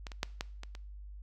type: clicks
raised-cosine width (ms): 0.2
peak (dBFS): -24 / -28 / -13 / -17 / -26 / -29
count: 6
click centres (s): 0.068 / 0.118 / 0.231 / 0.409 / 0.634 / 0.751
effects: noise-tail reverb RT60 0.5 s tail -22 dB re dry + added 50 Hz sine -44 dBFS peak until 1.22 s